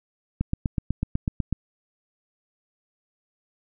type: click train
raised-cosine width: 5 ms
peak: -11 dBFS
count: 10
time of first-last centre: 0.41-1.527 s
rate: 8.06 Hz
effects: none